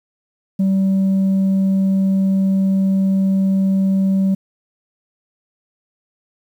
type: tone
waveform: sine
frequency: 192.5 Hz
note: G3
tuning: 31 cents flat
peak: -10 dBFS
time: 0.59-4.35 s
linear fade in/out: 10 ms
effects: tanh soft clip ceiling -12 dBFS + 8-bit